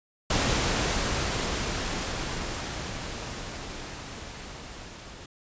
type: noise with level ramp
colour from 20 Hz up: pink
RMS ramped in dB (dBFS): -24 to -44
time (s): 0.3-5.26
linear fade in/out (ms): 5
effects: resampled to 16000 Hz